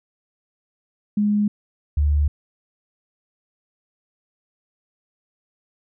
sine tone pair in turn, 207.7 / 73.43 Hz, G#3 / D2, 0 / 0 cents, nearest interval octave + tritone, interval 1800 cents, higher first, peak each -16 / -15 dBFS, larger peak second, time 1.17-1.48 / 1.97-2.28 s, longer neither, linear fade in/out 5 ms, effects none

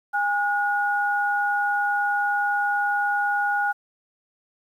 sine tone pair together, 816.3 / 1446 Hz, G#5 / F#6, -30 / -40 cents, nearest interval minor seventh, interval 990 cents, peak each -23 dBFS, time 0.13-3.73 s, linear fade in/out 20 ms, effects 9-bit

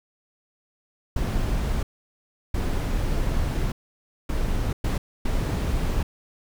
brown noise bursts at uneven times, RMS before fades -24 dBFS, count 5, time 1.16-1.83 / 2.54-3.72 / 4.29-4.73 / 4.84-4.98 / 5.25-6.03 s, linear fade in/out 5 ms, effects none

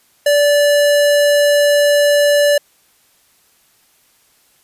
square tone, 581 Hz, D5, 19 cents flat, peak -10 dBFS, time 0.26-2.58 s, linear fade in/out 5 ms, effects white hiss -55 dBFS RMS until 4.63 s + resampled to 32000 Hz

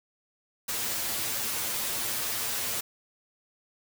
white noise with comb filter, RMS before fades -31 dBFS, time 0.68-2.81 s, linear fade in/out 10 ms, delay 8.8 ms, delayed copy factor +0.9, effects none

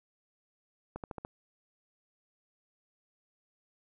accelerating click train, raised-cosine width 1 ms, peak -25 dBFS, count 5, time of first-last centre 0.96-1.249 s, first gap 78 ms, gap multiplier 0.95, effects none

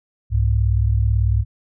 sine tone pair together, 65.35 / 103.5 Hz, C2 / G#2, -1 / -5 cents, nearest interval minor sixth, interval 796 cents, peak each -17 dBFS, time 0.3-1.45 s, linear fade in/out 50 ms, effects none

